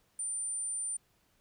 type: tone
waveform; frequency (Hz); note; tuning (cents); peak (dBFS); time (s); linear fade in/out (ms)
sine; 9120; C#9; +48; -32; 0.19-0.97; 5
effects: tanh soft clip ceiling -29 dBFS + pink hiss -71 dBFS RMS until 1.4 s